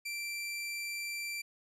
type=tone; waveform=sawtooth; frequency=2349 Hz; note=D7; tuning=in tune; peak=-33 dBFS; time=0.05-1.42 s; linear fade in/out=10 ms; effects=resampled to 32000 Hz